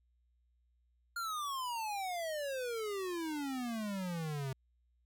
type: exponential sweep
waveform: square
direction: down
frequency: 1419 to 130 Hz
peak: -37 dBFS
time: 1.16-4.53 s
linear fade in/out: 5 ms
effects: added 60 Hz sine -70 dBFS peak until 5.05 s